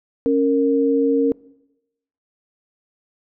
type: tone pair together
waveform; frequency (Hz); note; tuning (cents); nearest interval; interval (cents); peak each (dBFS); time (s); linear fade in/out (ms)
sine; 276.1 / 462.6; C#4 / A#4; -7 / -13; major sixth; 894; -17; 0.26-1.32; 0
effects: noise-tail reverb RT60 0.9 s tail -22 dB re dry